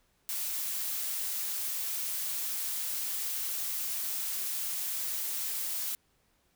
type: noise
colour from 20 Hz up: blue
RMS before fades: -34 dBFS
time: 0.29-5.95 s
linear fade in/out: 0 ms
effects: pink hiss -71 dBFS RMS until 6.55 s